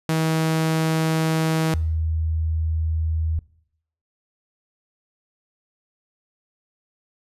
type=tone pair in turn; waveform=sawtooth / sine; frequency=160 / 80 Hz; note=D#3 / D#2; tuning=+49 / +49 cents; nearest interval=octave; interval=1200 cents; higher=first; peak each=-15 / -20 dBFS; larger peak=first; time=0.09-1.74 / 1.74-3.39 s; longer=neither; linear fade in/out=0 ms; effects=noise-tail reverb RT60 0.7 s tail -21 dB re dry + resampled to 32000 Hz